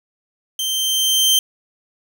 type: tone with level ramp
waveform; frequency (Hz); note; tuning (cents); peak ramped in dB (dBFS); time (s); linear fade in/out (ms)
sawtooth; 3130; G7; -3; -17 to -8; 0.59-1.39; 2
effects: none

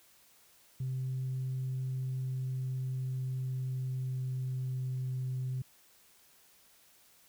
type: tone with pitch glide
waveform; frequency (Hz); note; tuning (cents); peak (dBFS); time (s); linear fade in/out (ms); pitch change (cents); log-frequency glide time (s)
sine; 130.1 to 128.83; C3 to C3; -9 to -26; -31; 0.8-5.62; 5; -17; 1.95-5.17
effects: tanh soft clip ceiling -29 dBFS + white hiss -63 dBFS RMS until 7.28 s

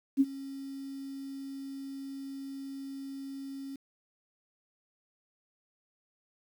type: tone with ADSR envelope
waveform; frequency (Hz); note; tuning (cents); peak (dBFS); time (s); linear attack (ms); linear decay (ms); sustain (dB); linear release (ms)
sine; 272.8; C#4; -28; -18; 0.17-3.76; 36; 40; -20; 4
effects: 9-bit

